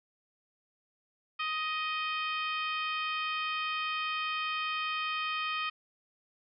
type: harmonic tone with a mistuned harmonic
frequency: 625 Hz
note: D#5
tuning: 8 cents sharp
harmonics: 2 / 3 / 4 / 5 / 6 / 7 / 8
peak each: -34 / -41 / -36 / -39 / -49 / -50 / -53 dBFS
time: 1.39-5.7 s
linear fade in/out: 10 ms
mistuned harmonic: 6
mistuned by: -40 cents
effects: none